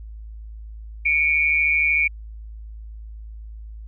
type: tone pair together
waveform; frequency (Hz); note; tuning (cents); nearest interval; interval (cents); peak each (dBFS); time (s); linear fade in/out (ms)
sine; 2242 / 2395; C#7 / D7; +19 / +33; minor second; 114; -19; 1.05-2.08; 10
effects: added 54 Hz sine -34 dBFS peak until 3.87 s